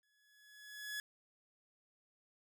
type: tone with exponential growth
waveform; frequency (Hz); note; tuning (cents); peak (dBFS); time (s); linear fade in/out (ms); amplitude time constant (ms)
sawtooth; 1694; G#6; +34; -35; 0.03-1; 1; 210
effects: none